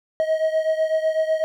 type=beating tone pair; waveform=triangle; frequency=632 / 640 Hz; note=D#5 / D#5; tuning=+27 / +49 cents; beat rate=8 Hz; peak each=-18 / -22 dBFS; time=0.2-1.44 s; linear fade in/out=0 ms; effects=none